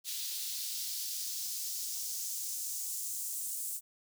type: noise with high-pass filter sweep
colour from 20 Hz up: white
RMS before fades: -38 dBFS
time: 0.04-3.81 s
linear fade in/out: 50 ms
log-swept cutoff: 3800 to 8300 Hz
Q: 1.7
effects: none